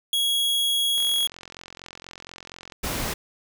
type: tone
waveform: 45% pulse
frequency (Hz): 3322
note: G#7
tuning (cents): 0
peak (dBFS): -20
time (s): 0.13-1.27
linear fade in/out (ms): 2
type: click train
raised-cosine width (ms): 0.2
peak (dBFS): -22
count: 78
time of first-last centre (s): 0.98-2.722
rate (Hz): 44.2
type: noise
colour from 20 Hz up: pink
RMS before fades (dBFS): -28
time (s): 2.83-3.14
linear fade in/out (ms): 10
effects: none